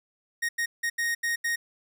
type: tone bursts at uneven times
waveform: 45% pulse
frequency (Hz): 1864.7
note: A#6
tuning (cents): 0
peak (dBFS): -25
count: 6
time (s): 0.42-0.49 / 0.58-0.66 / 0.83-0.9 / 0.98-1.15 / 1.23-1.36 / 1.44-1.56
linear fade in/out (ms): 10
effects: none